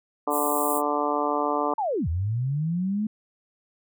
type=harmonic tone; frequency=146.83 Hz; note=D3; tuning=in tune; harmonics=2 / 3 / 4 / 5 / 6 / 7 / 8; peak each=-30 / -30 / -30 / -30 / -30 / -30 / -30 dBFS; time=0.27-1.74 s; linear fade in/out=5 ms
type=high-pass noise; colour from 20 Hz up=white; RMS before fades=-31 dBFS; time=0.3-0.82 s; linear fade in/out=50 ms; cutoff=7300 Hz; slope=96 dB/octave
type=linear two-way sweep; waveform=sine; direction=down then up; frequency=915 to 76.9 to 219 Hz; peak=-23 dBFS; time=1.78-3.07 s; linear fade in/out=5 ms; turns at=2.08 s
effects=none